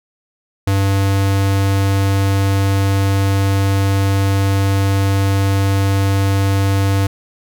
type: tone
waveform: square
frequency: 98 Hz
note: G2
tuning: in tune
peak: -13 dBFS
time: 0.67-7.07 s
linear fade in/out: 5 ms
effects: none